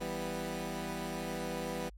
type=chord; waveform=15% pulse; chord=E minor; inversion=none; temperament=equal; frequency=164.81 / 196 / 246.9 Hz; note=E3 / G3 / B3; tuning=0 / 0 / 0 cents; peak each=-34 dBFS; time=0-1.9 s; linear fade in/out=20 ms; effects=added 50 Hz sine -49 dBFS peak until 1.97 s + MP3 64 kbps